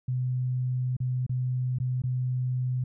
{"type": "tone with dropouts", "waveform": "sine", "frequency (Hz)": 126.7, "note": "B2", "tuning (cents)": 45, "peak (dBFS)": -25, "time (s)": [0.08, 2.84], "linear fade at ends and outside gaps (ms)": 5, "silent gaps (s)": [[0.967, 1.002], [1.265, 1.294], [1.786, 1.8], [2.02, 2.037]], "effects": []}